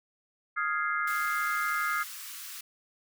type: chord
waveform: sine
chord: F minor seventh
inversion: third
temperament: equal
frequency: 1244.5 / 1396.9 / 1661.2 / 2093 Hz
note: Eb6 / F6 / Ab6 / C7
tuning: 0 / 0 / 0 / 0 cents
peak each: -31 / -32 / -34 / -35 dBFS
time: 0.56-2.04 s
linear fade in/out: 20 ms
type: high-pass noise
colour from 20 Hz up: white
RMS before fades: -42 dBFS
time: 1.07-2.61 s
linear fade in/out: 5 ms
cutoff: 1100 Hz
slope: 48 dB/octave
effects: none